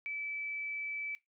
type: tone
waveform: sine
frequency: 2308 Hz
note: D7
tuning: 31 cents flat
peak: -36 dBFS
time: 0.06-1.15 s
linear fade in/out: 0 ms
effects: noise-tail reverb RT60 0.2 s tail -19 dB re dry